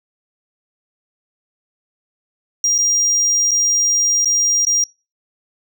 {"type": "tone with dropouts", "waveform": "sine", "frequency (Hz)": 5700, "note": "F8", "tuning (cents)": 34, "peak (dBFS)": -10, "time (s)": [2.64, 4.84], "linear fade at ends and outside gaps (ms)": 2, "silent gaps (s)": [[2.781, 2.786], [3.51, 3.515], [4.247, 4.256], [4.651, 4.668]], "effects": ["noise-tail reverb RT60 0.3 s tail -25 dB re dry", "tanh soft clip ceiling -12 dBFS"]}